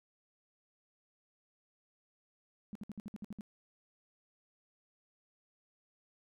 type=tone bursts; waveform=sine; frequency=207.7 Hz; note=G#3; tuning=in tune; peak=-40 dBFS; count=9; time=2.73-3.409 s; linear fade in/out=0 ms; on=23 ms; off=59 ms; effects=none